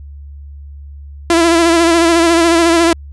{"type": "tone with vibrato", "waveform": "sawtooth", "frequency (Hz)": 335.3, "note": "E4", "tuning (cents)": 30, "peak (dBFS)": -4, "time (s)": [1.3, 2.93], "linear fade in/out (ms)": 2, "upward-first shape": "sine", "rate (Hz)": 14, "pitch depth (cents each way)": 43, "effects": ["added 71 Hz sine -29 dBFS peak until 3.12 s", "resampled to 24000 Hz"]}